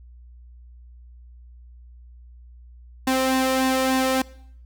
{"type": "tone with flanger", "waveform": "sawtooth", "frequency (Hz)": 261.6, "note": "C4", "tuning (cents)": 0, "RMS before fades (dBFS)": -21, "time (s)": [3.07, 4.22], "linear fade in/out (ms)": 5, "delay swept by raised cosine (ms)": [1.1, 1.68], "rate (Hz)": 3.4, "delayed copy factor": 0.55, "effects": ["noise-tail reverb RT60 0.7 s tail -22 dB re dry", "added 60 Hz sine -43 dBFS peak until 4.65 s"]}